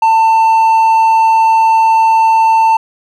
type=tone with hard clipping; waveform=sine; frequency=894 Hz; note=A5; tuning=27 cents sharp; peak=-7 dBFS; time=0.02-2.77 s; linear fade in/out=5 ms; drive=3 dB; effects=none